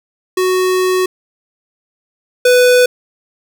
square tone pair in turn, 370 / 496.6 Hz, F#4 / B4, 0 / +9 cents, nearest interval perfect fourth, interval 509 cents, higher second, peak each -12 / -7 dBFS, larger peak second, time 0.37-1.06 / 2.45-2.86 s, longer first, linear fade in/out 5 ms, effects none

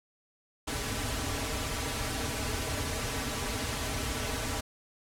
pink noise with comb filter, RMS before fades -33 dBFS, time 0.67-4.61 s, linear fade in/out 10 ms, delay 5.6 ms, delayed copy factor -1, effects low-pass 11000 Hz 12 dB/octave

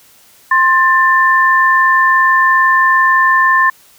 sine tone pair together, 1054.6 / 1777 Hz, C6 / A6, +13 / +17 cents, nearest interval major sixth, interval 904 cents, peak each -10 dBFS, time 0.51-3.7 s, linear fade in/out 5 ms, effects white hiss -46 dBFS RMS until 3.98 s

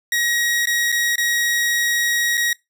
sawtooth tone with dropouts, 1896 Hz, A#6, 29 cents sharp, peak -14 dBFS, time 0.12-2.53 s, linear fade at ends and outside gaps 2 ms, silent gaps 0.656-0.671 / 0.919-0.924 / 1.157-1.18 / 2.372-2.376 s, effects noise-tail reverb RT60 0.2 s tail -23 dB re dry

